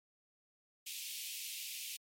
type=high-pass noise; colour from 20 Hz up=pink; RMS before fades=-44 dBFS; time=0.86-1.97 s; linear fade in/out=10 ms; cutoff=2400 Hz; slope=48 dB/octave; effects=MP3 64 kbps